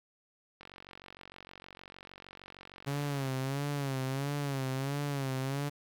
click train, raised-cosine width 0.3 ms, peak -32 dBFS, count 125, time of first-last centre 0.61-3.277 s, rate 46.5 Hz
sawtooth tone with vibrato, 137.8 Hz, C#3, 10 cents flat, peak -28 dBFS, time 2.86-5.7 s, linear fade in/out 20 ms, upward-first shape sine, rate 1.5 Hz, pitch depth 85 cents each way
effects 10-bit

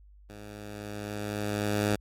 10% pulse tone with level ramp, 103.9 Hz, G#2, 1 cent sharp, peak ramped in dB -36 to -15 dBFS, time 0.29-1.96 s, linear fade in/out 10 ms, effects added 50 Hz sine -51 dBFS peak until 2 s + MP3 64 kbps

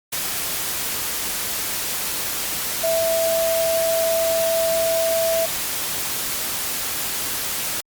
sine tone in noise, 659.3 Hz, E5, in tune, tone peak -18 dBFS, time 2.83-5.46 s, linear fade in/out 10 ms, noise white, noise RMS -25 dBFS, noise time 0.12-7.81 s, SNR +4 dB, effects Opus 48 kbps

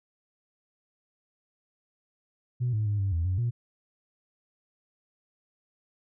sine tone with pitch steps, 123.1 / 107.5 / 103.4 / 98 / 83.3 / 92.3 / 119.1 Hz, B2 / A2 / G#2 / G2 / E2 / F#2 / A#2, -5 / -40 / -7 / 0 / +19 / -4 / +38 cents, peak -23 dBFS, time 2.6-3.51 s, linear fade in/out 20 ms, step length 130 ms, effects tanh soft clip ceiling -21 dBFS

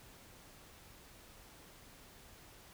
silence, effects pink hiss -58 dBFS RMS until 2.73 s

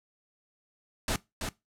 pink noise with echo, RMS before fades -29 dBFS, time 1.08-1.16 s, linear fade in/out 2 ms, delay 330 ms, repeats 1, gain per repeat -5 dB, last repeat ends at 1.49 s, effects noise-tail reverb RT60 0.2 s tail -20 dB re dry + low-pass 11000 Hz 12 dB/octave

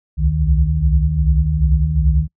sine tone cluster, 63.7 / 66.3 / 75.2 / 154.4 Hz, C2 / C2 / D2 / D#3, -46 / +23 / +42 / -13 cents, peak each -18 dBFS, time 0.17-2.28 s, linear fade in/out 50 ms, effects noise-tail reverb RT60 0.1 s tail -26 dB re dry

